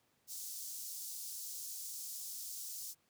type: high-pass noise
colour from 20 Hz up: pink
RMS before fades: -45 dBFS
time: 0.27-2.95 s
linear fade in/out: 50 ms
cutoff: 5400 Hz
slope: 24 dB/octave
effects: pink hiss -75 dBFS RMS until 3.09 s + high-pass 100 Hz 12 dB/octave